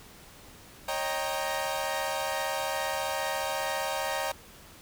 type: chord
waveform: sawtooth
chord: Eb dominant seventh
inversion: third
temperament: equal with one note detuned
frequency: 547.4 / 622.3 / 784 / 932.3 Hz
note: Db5 / Eb5 / G5 / Bb5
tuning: -22 / 0 / 0 / 0 cents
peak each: -31 dBFS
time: 0.88-4.32 s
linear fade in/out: 5 ms
effects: pink hiss -51 dBFS RMS until 4.81 s